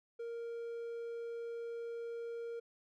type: tone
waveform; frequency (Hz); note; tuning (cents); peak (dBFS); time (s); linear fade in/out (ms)
triangle; 466.2; A#4; 0; -38; 0.19-2.6; 10
effects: none